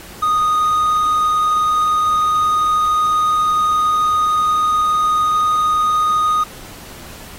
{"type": "tone", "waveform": "triangle", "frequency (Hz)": 1239, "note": "D#6", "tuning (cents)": -8, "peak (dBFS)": -11, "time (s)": [0.22, 6.44], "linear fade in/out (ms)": 10, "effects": ["pink hiss -37 dBFS RMS until 7.38 s", "AAC 48 kbps"]}